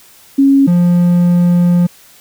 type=tone pair in turn; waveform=sine / triangle; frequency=274.9 / 175.35 Hz; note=C#4 / F3; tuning=-14 / +7 cents; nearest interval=minor sixth; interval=779 cents; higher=first; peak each=-5 dBFS; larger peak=neither; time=0.38-0.67 / 0.67-1.87 s; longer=second; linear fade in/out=10 ms; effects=white hiss -43 dBFS RMS until 2.2 s